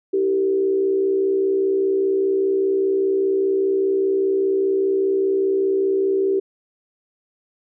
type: tone with frequency modulation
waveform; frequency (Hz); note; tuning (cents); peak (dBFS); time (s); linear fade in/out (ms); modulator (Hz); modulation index
sine; 387.1; G4; -22; -16; 0.13-6.4; 10; 65; 0.55
effects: none